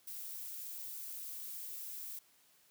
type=noise; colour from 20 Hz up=violet; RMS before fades=-45 dBFS; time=0.07-2.19 s; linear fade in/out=5 ms; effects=white hiss -68 dBFS RMS until 2.7 s + high-pass 80 Hz 12 dB/octave